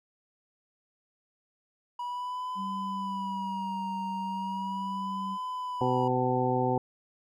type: tone with vibrato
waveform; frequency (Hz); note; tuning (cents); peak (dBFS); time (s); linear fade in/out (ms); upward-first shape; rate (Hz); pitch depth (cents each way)
triangle; 970; B5; -31; -30; 1.99-6.08; 5; sine; 0.37; 68
type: tone with pitch glide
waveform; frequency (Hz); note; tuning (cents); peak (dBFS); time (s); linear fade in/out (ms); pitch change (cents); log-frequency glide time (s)
sine; 194 to 192.88; G3 to G3; -18 to -28; -35; 2.55-5.38; 50; -10; 3.37-4.15
type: harmonic tone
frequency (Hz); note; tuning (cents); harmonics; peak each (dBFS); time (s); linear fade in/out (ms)
126.4; B2; +41; 1 / 2 / 3 / 4 / 6 / 7; -31 / -31 / -31 / -31 / -31 / -31; 5.81-6.78; 2
effects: MP3 96 kbps